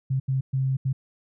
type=tone bursts at uneven times; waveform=sine; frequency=132.9 Hz; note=C3; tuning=27 cents sharp; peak=-21 dBFS; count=4; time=0.1-0.2 / 0.28-0.41 / 0.53-0.77 / 0.85-0.93 s; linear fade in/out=10 ms; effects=none